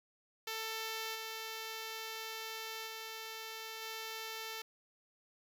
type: tone with level steps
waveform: 5% pulse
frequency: 444.1 Hz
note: A4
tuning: 16 cents sharp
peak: -27 / -30 / -32 / -30 dBFS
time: 0.47-4.62 s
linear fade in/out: 5 ms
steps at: 1.14 / 2.86 / 3.81 s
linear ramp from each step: 20 ms
effects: none